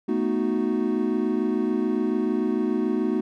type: chord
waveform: triangle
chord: B dominant seventh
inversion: third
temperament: equal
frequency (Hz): 220 / 246.9 / 311.1 / 370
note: A3 / B3 / D#4 / F#4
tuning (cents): 0 / 0 / 0 / 0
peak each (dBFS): -25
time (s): 0.08-3.21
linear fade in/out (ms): 10
effects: none